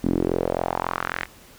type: tone with band-pass filter sweep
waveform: sawtooth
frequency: 43.65 Hz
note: F1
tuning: in tune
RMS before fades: -25 dBFS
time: 0.03-1.26 s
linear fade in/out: 20 ms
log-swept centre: 250 to 2000 Hz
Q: 2.8
effects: pink hiss -49 dBFS RMS until 1.58 s